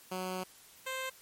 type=tone pair in turn; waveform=10% pulse; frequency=185 / 523.3 Hz; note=F#3 / C5; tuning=0 / 0 cents; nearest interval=octave + tritone; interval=1800 cents; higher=second; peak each=-27 dBFS; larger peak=neither; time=0.11-0.44 / 0.86-1.1 s; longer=first; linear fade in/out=10 ms; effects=white hiss -57 dBFS RMS until 1.21 s + MP3 64 kbps